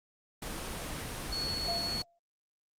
pink noise, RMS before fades -38 dBFS, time 0.42-2.02 s, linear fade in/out 2 ms
sine tone, 4382 Hz, C#8, 21 cents flat, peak -32 dBFS, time 1.32-2.02 s, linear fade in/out 5 ms
sine tone with exponential decay, 686 Hz, F5, 31 cents flat, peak -31 dBFS, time 1.68-2.19 s, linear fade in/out 5 ms, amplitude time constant 110 ms
effects low-pass 12000 Hz 12 dB/octave + Opus 24 kbps

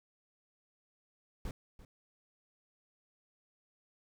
brown noise with echo, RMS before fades -39 dBFS, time 1.45-1.51 s, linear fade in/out 2 ms, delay 340 ms, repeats 1, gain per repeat -15 dB, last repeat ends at 1.85 s, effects none

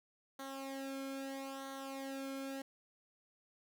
sawtooth tone with flanger, 270.8 Hz, C#4, 40 cents flat, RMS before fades -44 dBFS, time 0.39-2.62 s, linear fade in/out 5 ms, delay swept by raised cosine 0.39 to 1.08 ms, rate 0.77 Hz, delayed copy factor -0.75, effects none

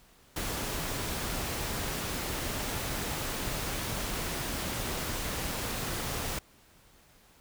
pink noise, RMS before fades -34 dBFS, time 0.36-6.39 s, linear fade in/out 5 ms, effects pink hiss -60 dBFS RMS until 7.4 s

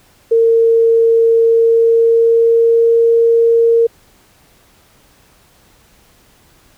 sine tone with pitch glide, 457.3 to 461.8 Hz, A#4 to A#4, -33 to -16 cents, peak -7 dBFS, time 0.31-3.87 s, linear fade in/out 10 ms, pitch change +17 cents, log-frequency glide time 1.42-2.99 s, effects pink hiss -50 dBFS RMS until 6.77 s

